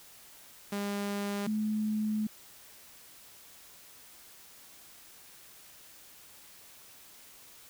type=tone pair in turn; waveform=sawtooth / sine; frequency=202.2 / 214.2 Hz; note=G#3 / A3; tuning=-46 / -46 cents; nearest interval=minor second; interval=100 cents; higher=second; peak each=-28 dBFS; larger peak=neither; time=0.72-1.47 / 1.47-2.27 s; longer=second; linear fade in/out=5 ms; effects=white hiss -54 dBFS RMS until 7.69 s